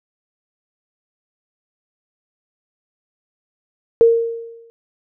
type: tone with exponential decay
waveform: sine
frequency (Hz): 461.3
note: A#4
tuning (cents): -18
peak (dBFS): -5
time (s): 4.01-4.7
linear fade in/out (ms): 0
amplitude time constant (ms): 150
effects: none